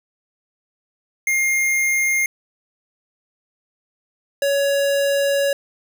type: tone pair in turn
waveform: square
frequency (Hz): 2123 / 560.2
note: C7 / C#5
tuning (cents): +25 / +18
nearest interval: octave + major seventh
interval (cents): 2307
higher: first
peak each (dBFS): -17 / -17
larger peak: neither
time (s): 1.27-2.26 / 4.42-5.53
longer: second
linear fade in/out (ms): 2
effects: none